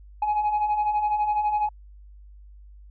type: beating tone pair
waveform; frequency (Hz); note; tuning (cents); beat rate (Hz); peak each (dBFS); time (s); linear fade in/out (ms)
sine; 830.6 / 842.6; G#5 / G#5; 0 / +25; 12; -27 / -20; 0.22-1.69; 5
effects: tanh soft clip ceiling -18 dBFS + added 50 Hz sine -44 dBFS peak until 2.9 s